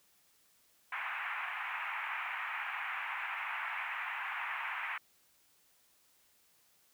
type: band-pass noise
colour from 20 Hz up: white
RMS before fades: -39 dBFS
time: 0.92-4.98 s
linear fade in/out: 5 ms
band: 810 to 2500 Hz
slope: 48 dB/octave
effects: white hiss -69 dBFS RMS until 6.93 s